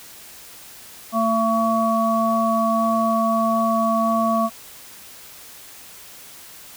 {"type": "harmonic tone", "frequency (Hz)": 225.2, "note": "A3", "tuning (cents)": 40, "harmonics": [1, 3, 5], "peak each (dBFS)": [-21, -21, -21], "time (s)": [1.12, 4.5], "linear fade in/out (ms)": 50, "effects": ["white hiss -42 dBFS RMS until 6.76 s"]}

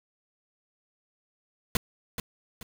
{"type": "noise with echo", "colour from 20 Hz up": "pink", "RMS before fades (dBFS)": -24, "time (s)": [1.75, 1.77], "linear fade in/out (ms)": 2, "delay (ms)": 430, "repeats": 2, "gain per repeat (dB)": -9, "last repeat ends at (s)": 2.63, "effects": []}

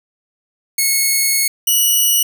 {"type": "tone pair in turn", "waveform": "5% pulse", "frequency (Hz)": [2190, 2933], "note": ["C#7", "F#7"], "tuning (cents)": [-22, -16], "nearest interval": "perfect fourth", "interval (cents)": 506, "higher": "second", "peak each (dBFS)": -3, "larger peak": "neither", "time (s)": [[0.78, 1.48], [1.67, 2.23]], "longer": "first", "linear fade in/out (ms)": 5, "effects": []}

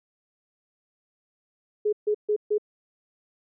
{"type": "tone bursts", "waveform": "sine", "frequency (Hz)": 420.5, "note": "G#4", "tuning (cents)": 22, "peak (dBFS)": -20, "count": 4, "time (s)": [1.85, 2.582], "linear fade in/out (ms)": 10, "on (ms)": 78, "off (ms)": 140, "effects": []}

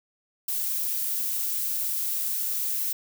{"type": "noise", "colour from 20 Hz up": "violet", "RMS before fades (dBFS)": -28, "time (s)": [0.48, 2.93], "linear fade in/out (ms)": 5, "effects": []}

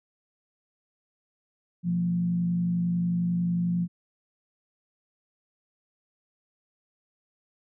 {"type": "tone with frequency modulation", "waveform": "sine", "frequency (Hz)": 174.61, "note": "F3", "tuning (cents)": 0, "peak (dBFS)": -23, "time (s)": [1.83, 3.88], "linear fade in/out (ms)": 50, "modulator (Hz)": 51.1, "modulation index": 0.37, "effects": []}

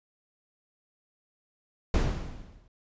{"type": "noise with exponential decay", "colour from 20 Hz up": "brown", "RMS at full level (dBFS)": -20, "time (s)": [1.94, 2.68], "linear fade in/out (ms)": 2, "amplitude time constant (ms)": 160, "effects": ["resampled to 16000 Hz"]}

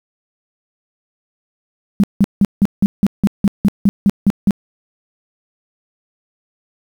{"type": "tone bursts", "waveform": "sine", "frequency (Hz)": 200, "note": "G3", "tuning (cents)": 35, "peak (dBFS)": -7, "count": 13, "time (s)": [2, 4.508], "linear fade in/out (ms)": 0, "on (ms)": 36, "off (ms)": 170, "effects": ["7-bit"]}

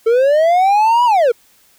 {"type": "linear two-way sweep", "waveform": "triangle", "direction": "up then down", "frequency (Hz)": [440, 987.8, 440], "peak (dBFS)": -7, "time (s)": [0.06, 1.32], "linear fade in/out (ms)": 10, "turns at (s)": 1.05, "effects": ["white hiss -52 dBFS RMS until 1.78 s"]}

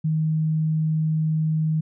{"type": "tone", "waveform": "sine", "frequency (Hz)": 157.1, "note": "D#3", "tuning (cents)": 17, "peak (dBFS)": -19, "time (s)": [0.04, 1.81], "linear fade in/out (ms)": 10, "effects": []}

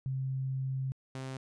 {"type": "tone pair in turn", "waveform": ["sine", "sawtooth"], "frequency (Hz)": [132.6, 131.88], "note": ["C3", "C3"], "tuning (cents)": [23, 14], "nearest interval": "unison", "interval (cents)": 9, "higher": "first", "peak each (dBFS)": [-31, -34], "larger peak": "first", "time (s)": [[0.06, 0.92], [1.15, 1.37]], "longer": "first", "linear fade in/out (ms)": 0, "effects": ["resampled to 22050 Hz"]}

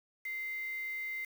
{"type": "tone with quantisation", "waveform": "sine", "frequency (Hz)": 2081, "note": "C7", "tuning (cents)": -10, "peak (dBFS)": -36, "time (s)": [0.25, 1.25], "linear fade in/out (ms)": 5, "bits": 8, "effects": []}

